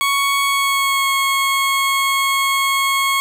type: tone with pitch glide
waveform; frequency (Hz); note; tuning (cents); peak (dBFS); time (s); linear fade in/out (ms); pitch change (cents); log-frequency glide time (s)
20% pulse; 1112 to 1093.5; C#6 to C#6; +5 to -24; -10; 0.01-3.2; 0; -29; 0.44-1.08
effects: none